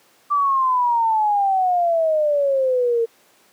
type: exponential sweep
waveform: sine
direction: down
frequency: 1174.7 to 454.1 Hz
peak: -15 dBFS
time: 0.3-3.06 s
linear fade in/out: 20 ms
effects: pink hiss -55 dBFS RMS until 3.52 s + high-pass 300 Hz 12 dB/octave